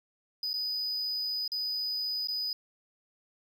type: tone with dropouts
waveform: triangle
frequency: 4978 Hz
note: D#8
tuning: in tune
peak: -29 dBFS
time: 0.43-2.53 s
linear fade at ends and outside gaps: 2 ms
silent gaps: 0.532-0.539 / 1.478-1.518 / 2.273-2.284 s
effects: none